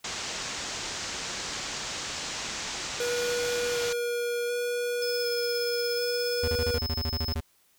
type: low-pass noise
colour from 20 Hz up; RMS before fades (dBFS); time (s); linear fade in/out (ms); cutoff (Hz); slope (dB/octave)
white; -35; 0.04-3.93; 5; 7300; 48
type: tone with vibrato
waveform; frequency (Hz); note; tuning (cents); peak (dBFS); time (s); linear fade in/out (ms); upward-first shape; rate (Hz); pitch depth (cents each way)
square; 480.9; B4; -46; -28; 3-6.78; 2; square; 0.67; 9
type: tone with tremolo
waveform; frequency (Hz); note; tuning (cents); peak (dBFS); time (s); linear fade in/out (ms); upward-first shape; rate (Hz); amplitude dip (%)
square; 5200; E8; -24; -31; 5.02-7.34; 0; sine; 17; 40
type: tone bursts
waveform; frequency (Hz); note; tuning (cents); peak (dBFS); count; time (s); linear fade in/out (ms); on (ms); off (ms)
square; 80.3; E2; -45; -28; 13; 6.43-7.405; 5; 51; 26
effects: white hiss -65 dBFS RMS until 7.78 s